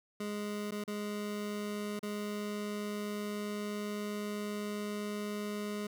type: tone with dropouts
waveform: 25% pulse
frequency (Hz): 207.7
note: G#3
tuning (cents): 0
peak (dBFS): -32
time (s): 0.2-5.87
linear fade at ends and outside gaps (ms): 5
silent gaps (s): 0.71-0.719 / 0.84-0.877 / 1.993-2.029
effects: none